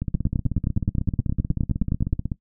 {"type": "two click trains", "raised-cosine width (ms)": 5, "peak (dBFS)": [-9, -13], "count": [20, 38], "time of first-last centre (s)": [[0.15, 2.129], [0.02, 2.318]], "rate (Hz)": [9.6, 16.1], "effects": ["noise-tail reverb RT60 0.1 s tail -18 dB re dry"]}